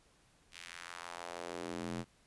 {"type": "tone with high-pass filter sweep", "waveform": "square", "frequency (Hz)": 43.14, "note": "F1", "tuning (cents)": -20, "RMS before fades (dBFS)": -44, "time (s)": [0.51, 2.05], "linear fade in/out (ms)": 50, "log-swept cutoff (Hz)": [2700, 160], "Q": 1.4, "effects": ["pink hiss -68 dBFS RMS until 2.26 s", "resampled to 24000 Hz"]}